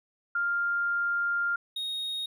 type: tone pair in turn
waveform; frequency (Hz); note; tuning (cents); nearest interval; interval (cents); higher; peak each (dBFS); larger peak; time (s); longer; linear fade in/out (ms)
sine / triangle; 1399 / 3735; F6 / A#7; +3 / +3; octave + perfect fourth; 1700; second; -25 / -29; first; 0.35-1.56 / 1.76-2.26; first; 5
effects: none